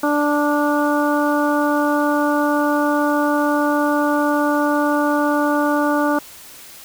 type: harmonic tone with a mistuned harmonic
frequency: 293.7 Hz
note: D4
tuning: in tune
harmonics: 1 / 2 / 3 / 4 / 5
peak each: -18 / -21 / -23 / -24 / -25 dBFS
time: 0.03-6.19 s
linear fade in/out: 5 ms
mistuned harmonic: 5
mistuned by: -18 cents
effects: white hiss -40 dBFS RMS until 6.84 s